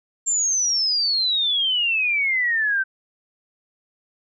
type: exponential sweep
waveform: sine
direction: down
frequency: 7410 to 1531 Hz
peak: -18 dBFS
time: 0.26-2.84 s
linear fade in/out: 20 ms
effects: none